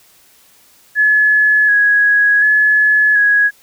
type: tone with vibrato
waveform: sine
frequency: 1686 Hz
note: G#6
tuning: 26 cents sharp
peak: -8 dBFS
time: 0.95-3.51 s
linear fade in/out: 50 ms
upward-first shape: square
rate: 0.68 Hz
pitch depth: 22 cents each way
effects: white hiss -49 dBFS RMS until 3.62 s